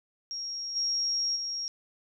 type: tone with level steps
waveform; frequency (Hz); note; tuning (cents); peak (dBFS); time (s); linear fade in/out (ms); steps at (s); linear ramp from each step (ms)
sine; 5588; F8; 0; -33 / -26 / -31; 0.31-1.68; 0; 0.75 / 1.35; 20
effects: none